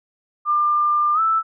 sine tone with pitch glide, 1196 to 1319.4 Hz, D6 to E6, +31 to +1 cents, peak -15 dBFS, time 0.45-1.43 s, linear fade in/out 50 ms, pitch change +170 cents, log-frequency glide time 1.14-1.2 s, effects none

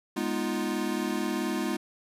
square chord, F half-diminished seventh, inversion first, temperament equal, 207.7 / 246.9 / 311.1 / 349.2 Hz, Ab3 / Cb4 / Eb4 / F4, 0 / 0 / 0 / 0 cents, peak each -34 dBFS, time 0.16-1.77 s, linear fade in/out 10 ms, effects resampled to 32000 Hz + 10-bit

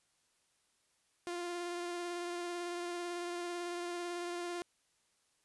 sawtooth tone with vibrato, 349.2 Hz, F4, in tune, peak -34 dBFS, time 1.27-4.62 s, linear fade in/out 0 ms, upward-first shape sine, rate 18 Hz, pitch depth 17 cents each way, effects white hiss -75 dBFS RMS until 5.44 s + resampled to 24000 Hz

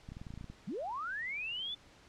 clicks, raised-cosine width 5 ms, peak -33 dBFS, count 11, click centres 0.089 / 0.12 / 0.169 / 0.215 / 0.268 / 0.305 / 0.339 / 0.376 / 0.411 / 0.443 / 0.5 s
sine linear sweep, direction up, 149 to 3536 Hz, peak -36 dBFS, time 0.67-1.75 s, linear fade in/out 10 ms
effects pink hiss -60 dBFS RMS until 2.08 s + low-pass 6000 Hz 12 dB/octave

